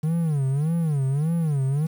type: tone with vibrato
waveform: triangle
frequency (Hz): 150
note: D3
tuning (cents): +37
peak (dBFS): -18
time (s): 0.03-1.87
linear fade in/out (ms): 10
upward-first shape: sine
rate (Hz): 1.7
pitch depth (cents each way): 210
effects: 8-bit